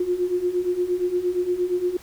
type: beating tone pair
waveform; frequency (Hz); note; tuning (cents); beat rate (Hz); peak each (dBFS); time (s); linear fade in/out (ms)
sine; 352.4 / 361; F4 / F#4; +16 / -43; 8.6; -26 / -22; 0-1.97; 5
effects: pink hiss -48 dBFS RMS until 2.02 s